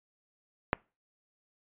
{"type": "click", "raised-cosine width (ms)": 0.5, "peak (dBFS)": -9, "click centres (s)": 0.731, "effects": ["noise-tail reverb RT60 0.3 s tail -25 dB re dry", "resampled to 8000 Hz"]}